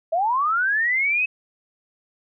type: linear sweep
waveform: sine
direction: up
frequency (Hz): 626 to 2584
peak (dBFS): -18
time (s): 0.12-1.26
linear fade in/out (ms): 10
effects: none